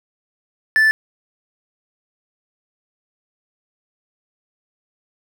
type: tone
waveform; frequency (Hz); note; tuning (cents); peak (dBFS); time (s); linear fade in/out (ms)
triangle; 1756; A6; -4; -9; 0.76-0.91; 0
effects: none